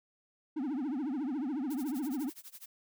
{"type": "tone with vibrato", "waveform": "triangle", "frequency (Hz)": 277.2, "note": "C#4", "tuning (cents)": 0, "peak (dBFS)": -30, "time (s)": [0.56, 2.3], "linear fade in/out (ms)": 10, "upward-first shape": "triangle", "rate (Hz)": 14, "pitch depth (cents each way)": 280}
{"type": "noise with tremolo", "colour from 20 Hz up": "blue", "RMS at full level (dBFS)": -47, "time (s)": [1.7, 2.66], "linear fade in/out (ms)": 5, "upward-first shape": "sine", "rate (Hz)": 12, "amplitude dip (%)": 95}
{"effects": []}